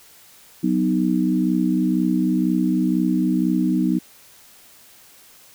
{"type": "chord", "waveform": "sine", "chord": "B major", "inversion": "second", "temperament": "equal with one note detuned", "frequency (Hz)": [185, 249.1, 311.1], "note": ["F#3", "B3", "D#4"], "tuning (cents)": [0, 15, 0], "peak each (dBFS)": -21, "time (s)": [0.63, 3.99], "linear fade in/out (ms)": 10, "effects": ["white hiss -49 dBFS RMS until 5.54 s"]}